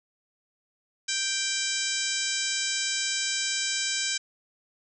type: harmonic tone with a mistuned harmonic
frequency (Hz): 783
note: G5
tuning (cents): -2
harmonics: 2 / 3 / 4 / 5 / 6 / 7 / 8 / 9 / 10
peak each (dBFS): -35 / -35 / -35 / -35 / -35 / -35 / -35 / -35 / -35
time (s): 1.08-4.18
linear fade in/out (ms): 10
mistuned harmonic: 6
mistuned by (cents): +54
effects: none